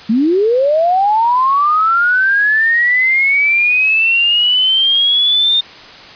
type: linear sweep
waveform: sine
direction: up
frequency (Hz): 207.7 to 3649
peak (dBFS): -9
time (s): 0.09-5.61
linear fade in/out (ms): 10
effects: white hiss -35 dBFS RMS until 6.15 s + resampled to 11025 Hz